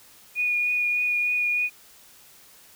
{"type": "tone with vibrato", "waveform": "sine", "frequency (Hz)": 2452, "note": "D#7", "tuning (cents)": -26, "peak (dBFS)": -21, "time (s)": [0.35, 1.7], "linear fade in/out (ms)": 50, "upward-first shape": "triangle", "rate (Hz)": 3.3, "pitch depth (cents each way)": 14, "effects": ["white hiss -52 dBFS RMS until 2.75 s"]}